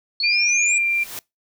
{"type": "exponential sweep", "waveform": "sine", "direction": "up", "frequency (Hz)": [4300, 7902], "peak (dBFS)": -20, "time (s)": [0.2, 0.78], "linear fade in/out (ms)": 2}
{"type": "tone with pitch glide", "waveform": "sine", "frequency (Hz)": [2402, 2373], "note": ["D7", "D7"], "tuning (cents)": [38, 17], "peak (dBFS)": -17, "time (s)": [0.23, 1.04], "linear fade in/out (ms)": 10, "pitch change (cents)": -21, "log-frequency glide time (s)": [0.68, 0.86]}
{"type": "noise with exponential growth", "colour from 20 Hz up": "white", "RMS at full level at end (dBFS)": -30, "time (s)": [0.59, 1.19], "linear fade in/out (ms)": 1, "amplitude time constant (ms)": 130}
{"effects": ["noise-tail reverb RT60 0.2 s tail -24 dB re dry"]}